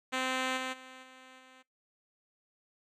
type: tone with level steps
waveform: 5% pulse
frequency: 259 Hz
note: C4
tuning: 17 cents flat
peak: -19 / -23 / -37 / -41 / -44 dBFS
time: 0.12-1.63 s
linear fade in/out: 20 ms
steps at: 0.56 / 0.72 / 1.02 / 1.38 s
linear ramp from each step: 20 ms
effects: noise-tail reverb RT60 0.2 s tail -24 dB re dry + low-pass 7000 Hz 12 dB/octave